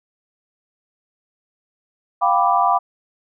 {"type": "chord", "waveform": "sine", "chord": "G dominant seventh", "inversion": "third", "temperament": "equal with one note detuned", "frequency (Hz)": [704.1, 784, 987.8, 1174.7], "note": ["F5", "G5", "B5", "D6"], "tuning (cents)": [14, 0, 0, 0], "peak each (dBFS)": -19, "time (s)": [2.21, 2.79], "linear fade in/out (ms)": 20, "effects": []}